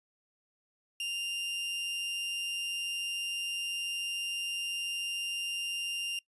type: tone with amplitude modulation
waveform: 40% pulse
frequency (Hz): 2794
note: F7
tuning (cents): 0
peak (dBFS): -30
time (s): 1-6.19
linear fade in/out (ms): 2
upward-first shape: sine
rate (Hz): 181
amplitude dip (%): 30
effects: noise-tail reverb RT60 0.1 s tail -23 dB re dry + resampled to 24000 Hz